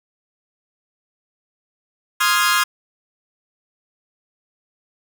sawtooth chord, F minor seventh, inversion second, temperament equal, 1046.5 / 1244.5 / 1396.9 / 1661.2 Hz, C6 / Eb6 / F6 / Ab6, 0 / 0 / 0 / 0 cents, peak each -17 dBFS, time 2.2-2.64 s, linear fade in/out 10 ms, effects none

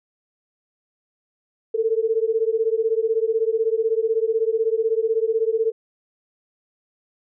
sine beating tone pair, 440 / 456 Hz, A4 / A#4, 0 / -38 cents, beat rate 16 Hz, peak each -21 dBFS, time 1.74-5.72 s, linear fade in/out 10 ms, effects none

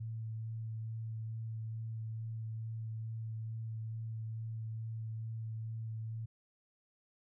sine tone with vibrato, 111.7 Hz, A2, 27 cents sharp, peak -38 dBFS, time 0-6.26 s, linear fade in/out 10 ms, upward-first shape sine, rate 2.3 Hz, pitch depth 12 cents each way, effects none

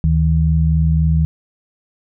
sine tone pair together, 74.9 / 158.71 Hz, D2 / D#3, +35 / +35 cents, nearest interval octave + minor second, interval 1300 cents, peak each -14 dBFS, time 0.04-1.25 s, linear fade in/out 0 ms, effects none

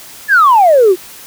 sine exponential sweep, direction down, 1767 to 343.7 Hz, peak -3 dBFS, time 0.28-0.96 s, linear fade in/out 50 ms, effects tanh soft clip ceiling 0 dBFS + white hiss -34 dBFS RMS until 1.26 s

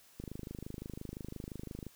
click train, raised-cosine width 3 ms, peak -29 dBFS, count 44, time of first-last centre 0.2-1.867 s, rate 25.8 Hz, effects white hiss -62 dBFS RMS until 1.95 s

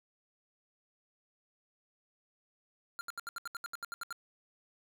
square tone bursts, 1390 Hz, F6, 9 cents flat, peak -38 dBFS, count 13, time 2.99-4.126 s, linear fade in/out 0 ms, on 20 ms, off 73 ms, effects none

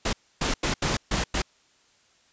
pink noise bursts at uneven times, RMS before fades -25 dBFS, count 6, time 0.05-0.13 / 0.41-0.54 / 0.63-0.74 / 0.82-0.97 / 1.11-1.24 / 1.34-1.42 s, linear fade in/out 5 ms, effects white hiss -62 dBFS RMS until 2.32 s + resampled to 16000 Hz

